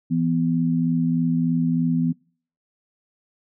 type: tone pair together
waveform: sine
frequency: 166.47 / 249.7 Hz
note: E3 / B3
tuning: +17 / +19 cents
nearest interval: perfect fifth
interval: 702 cents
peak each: -21 dBFS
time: 0.1-2.13 s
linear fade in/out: 20 ms
effects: noise-tail reverb RT60 0.5 s tail -26 dB re dry